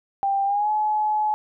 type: tone with pitch glide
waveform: sine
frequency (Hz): 790 to 851.6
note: G5 to G#5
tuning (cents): +13 to +43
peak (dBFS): -19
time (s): 0.23-1.34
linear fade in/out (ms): 0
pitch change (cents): +130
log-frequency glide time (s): 0.45-0.7
effects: none